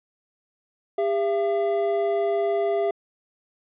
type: tone pair together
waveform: triangle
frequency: 401.4 / 675 Hz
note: G4 / E5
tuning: +41 / +41 cents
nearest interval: major sixth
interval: 900 cents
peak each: -21 / -22 dBFS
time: 0.98-2.91 s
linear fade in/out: 5 ms
effects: resampled to 8000 Hz